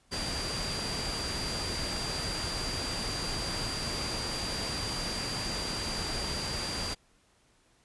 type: tone in noise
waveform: sine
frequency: 4740 Hz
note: D8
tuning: 15 cents sharp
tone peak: -36 dBFS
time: 0.11-6.95 s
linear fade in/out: 20 ms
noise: pink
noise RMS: -35 dBFS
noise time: 0.11-6.95 s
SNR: -4 dB
effects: pink hiss -66 dBFS RMS until 7.84 s + resampled to 24000 Hz